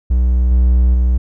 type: tone with level steps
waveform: triangle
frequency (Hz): 61.74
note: B1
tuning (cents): 0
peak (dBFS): -8 / -6 / -8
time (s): 0.1-1.18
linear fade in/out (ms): 10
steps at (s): 0.51 / 0.94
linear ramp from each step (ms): 5
effects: none